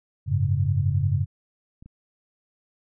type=chord; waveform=sine; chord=F# suspended second; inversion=none; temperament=equal; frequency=92.5 / 103.83 / 138.59 Hz; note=F#2 / G#2 / C#3; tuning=0 / 0 / 0 cents; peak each=-24 dBFS; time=0.26-1.26 s; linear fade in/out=50 ms
type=clicks; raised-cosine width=5 ms; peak=-33 dBFS; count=4; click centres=0.653 / 0.904 / 1.825 / 1.86 s
effects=none